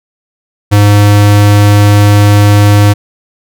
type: tone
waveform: square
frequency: 102.9 Hz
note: G#2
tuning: 16 cents flat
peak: -3 dBFS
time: 0.71-2.94 s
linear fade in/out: 20 ms
effects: none